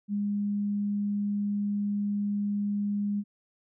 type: tone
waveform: sine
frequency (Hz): 204.3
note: G#3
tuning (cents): -28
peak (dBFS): -26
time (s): 0.08-3.24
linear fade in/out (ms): 50
effects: none